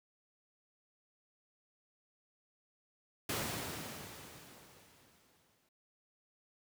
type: noise with exponential decay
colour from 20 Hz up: pink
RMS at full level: -35 dBFS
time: 3.29-5.69 s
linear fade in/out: 5 ms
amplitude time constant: 520 ms
effects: high-pass 100 Hz 12 dB/octave